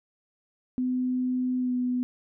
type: tone with pitch glide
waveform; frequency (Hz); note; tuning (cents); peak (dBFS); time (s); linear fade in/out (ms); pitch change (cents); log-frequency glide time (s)
sine; 253 to 249.1; B3 to B3; +42 to +15; -24; 0.78-2.03; 0; -27; 1.59-1.73
effects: none